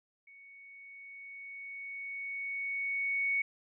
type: tone with level ramp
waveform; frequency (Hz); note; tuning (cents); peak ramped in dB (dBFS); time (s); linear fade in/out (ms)
sine; 2225; C#7; +6; -53 to -27; 0.27-3.42; 5
effects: none